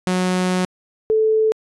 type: tone pair in turn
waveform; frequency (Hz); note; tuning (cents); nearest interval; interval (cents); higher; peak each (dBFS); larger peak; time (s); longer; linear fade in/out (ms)
sawtooth / sine; 183.1 / 437.5; F#3 / A4; -18 / -10; octave + minor third; 1508; second; -13; neither; 0.07-0.65 / 1.1-1.52; first; 0
effects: resampled to 24000 Hz